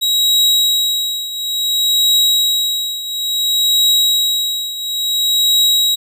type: tone with tremolo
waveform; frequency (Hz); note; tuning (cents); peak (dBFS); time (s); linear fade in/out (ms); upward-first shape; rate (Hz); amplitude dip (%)
40% pulse; 3836; A#7; +49; -8; 0.01-5.96; 20; triangle; 0.58; 80
effects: none

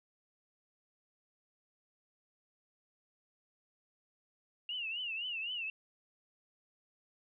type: tone with vibrato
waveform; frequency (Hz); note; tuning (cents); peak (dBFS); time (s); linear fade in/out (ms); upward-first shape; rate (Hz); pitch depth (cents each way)
sine; 2794; F7; 0; -36; 4.69-5.7; 2; triangle; 3.9; 160
effects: none

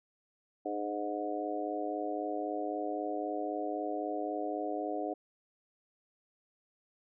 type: harmonic tone with a mistuned harmonic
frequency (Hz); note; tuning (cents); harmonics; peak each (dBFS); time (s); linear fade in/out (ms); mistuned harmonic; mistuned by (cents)
103.83; G#2; 0; 3 / 4 / 5 / 6 / 7; -38 / -40 / -41 / -40 / -38; 0.65-5.14; 10; 3; -33
effects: none

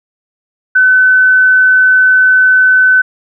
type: tone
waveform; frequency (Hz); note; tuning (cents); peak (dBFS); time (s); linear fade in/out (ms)
sine; 1513; F#6; +38; -4; 0.75-3.02; 10
effects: none

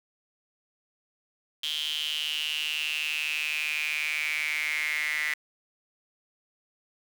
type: tone with high-pass filter sweep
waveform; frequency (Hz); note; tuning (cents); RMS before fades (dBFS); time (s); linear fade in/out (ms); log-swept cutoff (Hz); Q
sawtooth; 152.1; D#3; -39; -30; 1.63-5.34; 5; 3200 to 2000; 9.9
effects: 8-bit

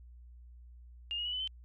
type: tone with pitch steps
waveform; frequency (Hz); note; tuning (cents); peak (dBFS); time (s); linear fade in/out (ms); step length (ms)
sine; 2821 / 2882 / 2944 / 3008 / 3073; F7 / F#7 / F#7 / F#7 / G7; +17 / -46 / -9 / +28 / -35; -33; 1.11-1.475; 0; 73
effects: added 60 Hz sine -50 dBFS peak until 1.64 s + MP3 48 kbps

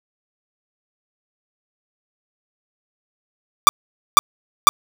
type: tone bursts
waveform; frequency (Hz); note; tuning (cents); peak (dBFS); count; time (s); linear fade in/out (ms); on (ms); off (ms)
45% pulse; 1172; D6; -4; -4; 3; 3.67-4.69; 0; 20; 480
effects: none

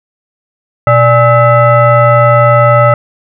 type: tone with frequency modulation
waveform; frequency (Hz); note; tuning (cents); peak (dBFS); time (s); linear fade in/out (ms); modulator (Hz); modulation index
sine; 587.3; D5; 0; -3; 0.87-2.94; 2; 709; 1.3
effects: none

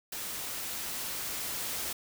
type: noise with level ramp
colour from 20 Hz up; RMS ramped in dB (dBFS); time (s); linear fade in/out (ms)
white; -38 to -35; 0.12-1.93; 5
effects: none

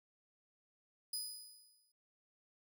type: tone with exponential decay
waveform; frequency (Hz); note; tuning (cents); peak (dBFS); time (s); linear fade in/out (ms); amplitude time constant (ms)
20% pulse; 4978; D#8; 0; -31; 1.13-1.92; 5; 170
effects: none

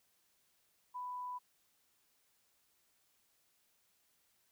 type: tone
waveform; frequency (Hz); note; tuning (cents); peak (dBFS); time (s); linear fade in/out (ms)
sine; 993; B5; +9; -40; 0.94-1.39; 20
effects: white hiss -75 dBFS RMS until 4.51 s

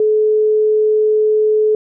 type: tone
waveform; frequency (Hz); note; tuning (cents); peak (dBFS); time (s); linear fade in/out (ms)
sine; 429.3; A4; -43; -10; 0-1.75; 2
effects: none

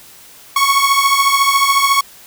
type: beating tone pair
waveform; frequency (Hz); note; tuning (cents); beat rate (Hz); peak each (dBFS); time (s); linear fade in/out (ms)
sawtooth; 1100 / 1114; C#6 / C#6; -14 / +8; 14; -10; 0.56-2.01; 5
effects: white hiss -41 dBFS RMS until 2.26 s

